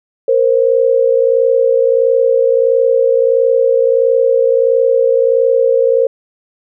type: tone pair together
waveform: sine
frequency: 466.2 / 527.7 Hz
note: A#4 / C5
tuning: 0 / +15 cents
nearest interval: major second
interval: 215 cents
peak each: -11 dBFS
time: 0.28-6.07 s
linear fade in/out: 5 ms
effects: none